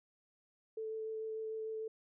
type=tone with vibrato; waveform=sine; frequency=440 Hz; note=A4; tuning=in tune; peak=-38 dBFS; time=0.77-1.88 s; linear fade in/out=5 ms; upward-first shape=sine; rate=6.7 Hz; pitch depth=9 cents each way; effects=none